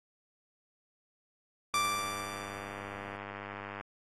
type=tone with exponential decay; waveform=sawtooth; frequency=1174.7 Hz; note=D6; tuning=in tune; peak=-22 dBFS; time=1.74-3.17 s; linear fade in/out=2 ms; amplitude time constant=310 ms
type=click train; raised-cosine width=0.5 ms; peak=-26 dBFS; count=208; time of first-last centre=1.74-3.81 s; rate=100 Hz
effects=AAC 32 kbps